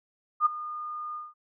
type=tone with ADSR envelope; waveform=sine; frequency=1219 Hz; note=D#6; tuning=36 cents flat; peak=-16 dBFS; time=0.4-1.34 s; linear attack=58 ms; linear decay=13 ms; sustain=-17 dB; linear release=190 ms; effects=none